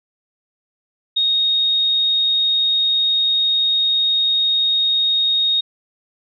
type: tone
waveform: sine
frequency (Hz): 3729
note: A#7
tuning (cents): 0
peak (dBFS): -14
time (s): 1.16-5.61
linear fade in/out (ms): 10
effects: none